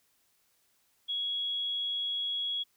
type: tone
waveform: sine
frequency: 3333 Hz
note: G#7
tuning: 5 cents sharp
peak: -30 dBFS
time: 1.08-2.64 s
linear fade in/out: 20 ms
effects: white hiss -71 dBFS RMS until 2.76 s